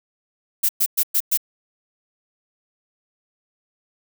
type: noise bursts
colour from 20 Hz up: violet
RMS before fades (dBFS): -18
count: 5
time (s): 0.63-1.375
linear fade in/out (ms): 10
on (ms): 61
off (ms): 110
effects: none